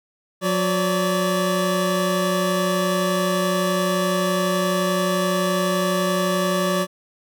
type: tone pair together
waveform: 25% pulse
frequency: 181.1 / 575 Hz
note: F#3 / D5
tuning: -37 / -37 cents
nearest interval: octave + minor sixth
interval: 2000 cents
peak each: -18 dBFS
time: 0.41-6.87 s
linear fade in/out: 50 ms
effects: none